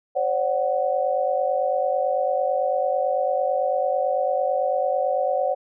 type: tone cluster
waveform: sine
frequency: 528 / 577 / 742 Hz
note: C5 / D5 / F#5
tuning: +16 / -31 / +5 cents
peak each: -24 dBFS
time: 0.15-5.55 s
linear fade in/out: 20 ms
effects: none